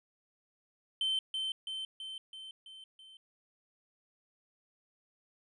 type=tone with echo; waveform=triangle; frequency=3091 Hz; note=G7; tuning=25 cents flat; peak=-27 dBFS; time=1.01-1.19 s; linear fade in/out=2 ms; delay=330 ms; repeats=6; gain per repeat=-4 dB; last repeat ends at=3.17 s; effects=tanh soft clip ceiling -23 dBFS + resampled to 24000 Hz